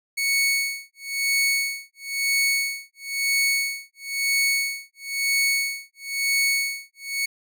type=tone with tremolo; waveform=sawtooth; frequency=2217 Hz; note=C#7; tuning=in tune; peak=-15 dBFS; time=0.17-7.26 s; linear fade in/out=10 ms; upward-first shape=sine; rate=1 Hz; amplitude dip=100%; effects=none